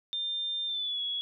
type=tone with pitch glide; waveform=sine; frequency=3600 to 3359 Hz; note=A7 to G#7; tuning=+39 to +19 cents; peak=-30 dBFS; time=0.13-1.21 s; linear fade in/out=0 ms; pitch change=-120 cents; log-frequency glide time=0.67-1.01 s; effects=none